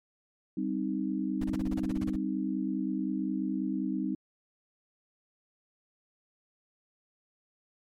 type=chord; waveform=sine; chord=C minor; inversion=second; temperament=equal; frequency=196 / 261.6 / 311.1 Hz; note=G3 / C4 / Eb4; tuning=0 / 0 / 0 cents; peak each=-33 dBFS; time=0.57-4.15 s; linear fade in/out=5 ms
type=noise bursts; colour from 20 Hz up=brown; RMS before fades=-36 dBFS; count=13; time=1.41-2.16 s; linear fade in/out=5 ms; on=30 ms; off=30 ms
effects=MP3 64 kbps